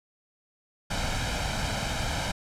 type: noise with comb filter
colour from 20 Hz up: pink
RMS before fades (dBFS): -29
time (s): 0.9-2.32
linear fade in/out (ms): 10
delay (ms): 1.3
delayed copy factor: +0.65
effects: low-pass 7000 Hz 12 dB/octave